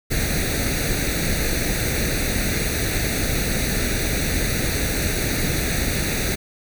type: noise with comb filter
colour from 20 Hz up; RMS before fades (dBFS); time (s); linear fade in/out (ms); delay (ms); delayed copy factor
pink; -22; 0.1-6.36; 20; 0.48; +0.8
effects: none